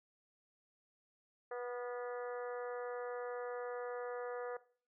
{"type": "harmonic tone with a mistuned harmonic", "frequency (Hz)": 244.8, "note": "B3", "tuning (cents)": -15, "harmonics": [2, 3, 4, 5, 6, 7, 8], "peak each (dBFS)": [-41, -48, -55, -51, -55, -53, -60], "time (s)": [1.51, 4.57], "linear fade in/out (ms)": 5, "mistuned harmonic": 6, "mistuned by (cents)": -33, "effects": ["noise-tail reverb RT60 0.4 s tail -17 dB re dry"]}